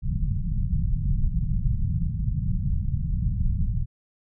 pink low-pass noise, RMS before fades -24 dBFS, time 0.02-3.86 s, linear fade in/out 50 ms, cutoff 180 Hz, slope 48 dB/octave, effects none

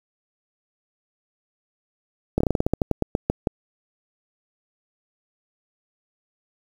slowing click train, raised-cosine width 2 ms, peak -6 dBFS, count 15, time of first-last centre 2.38-3.472 s, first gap 25 ms, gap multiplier 1.16, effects 7-bit

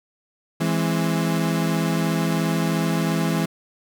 35% pulse chord, E augmented, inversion none, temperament equal, 164.81 / 207.7 / 261.6 Hz, E3 / G#3 / B#3, 0 / 0 / 0 cents, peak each -20 / -24 / -26 dBFS, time 0.6-3.46 s, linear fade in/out 10 ms, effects none

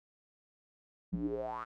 square tone with band-pass filter sweep, 58 Hz, A#1, 8 cents flat, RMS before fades -37 dBFS, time 1.12-1.65 s, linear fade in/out 20 ms, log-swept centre 180 to 1400 Hz, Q 9.4, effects none

